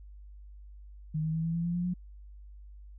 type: tone with pitch steps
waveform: sine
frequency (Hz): 155.56 / 158.74 / 161.98 / 165.29 / 168.66 / 172.11 / 175.62 / 179.21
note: D#3 / D#3 / E3 / E3 / E3 / F3 / F3 / F3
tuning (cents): 0 / +35 / -30 / +5 / +40 / -25 / +10 / +45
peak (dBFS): -28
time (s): 1.14-1.94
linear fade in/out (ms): 10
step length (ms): 100
effects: added 50 Hz sine -46 dBFS peak until 2.98 s